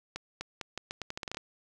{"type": "accelerating click train", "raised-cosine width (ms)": 0.2, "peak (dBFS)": -19, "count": 13, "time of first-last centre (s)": [0.16, 1.371], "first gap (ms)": 250, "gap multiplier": 0.81, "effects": []}